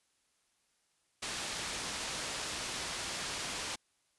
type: low-pass noise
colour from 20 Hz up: white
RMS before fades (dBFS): -39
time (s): 1.22-3.76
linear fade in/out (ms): 10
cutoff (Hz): 6400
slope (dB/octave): 12
effects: white hiss -75 dBFS RMS until 4.18 s + resampled to 24000 Hz